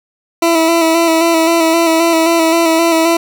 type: tone with vibrato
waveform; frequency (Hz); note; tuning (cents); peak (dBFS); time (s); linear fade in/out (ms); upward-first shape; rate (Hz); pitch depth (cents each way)
20% pulse; 330; E4; +2; -4; 0.42-3.17; 5; square; 3.8; 28
effects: none